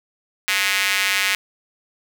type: tone with high-pass filter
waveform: square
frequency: 98 Hz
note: G2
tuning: in tune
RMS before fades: -20 dBFS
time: 0.48-1.35 s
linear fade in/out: 0 ms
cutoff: 2100 Hz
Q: 2.1
effects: none